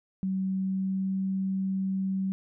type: tone with pitch glide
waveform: sine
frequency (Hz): 190 to 191.43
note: F#3 to G3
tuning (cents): +46 to -41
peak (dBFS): -26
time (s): 0.23-2.32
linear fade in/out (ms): 0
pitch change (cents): +13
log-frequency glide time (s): 0.44-1.18
effects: none